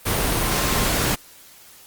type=tone in noise; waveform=sine; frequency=1057 Hz; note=C6; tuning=17 cents sharp; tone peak=-32 dBFS; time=0.4-0.9 s; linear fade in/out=20 ms; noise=pink; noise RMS=-21 dBFS; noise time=0.05-1.16 s; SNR=-14 dB; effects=white hiss -47 dBFS RMS until 1.86 s + Opus 32 kbps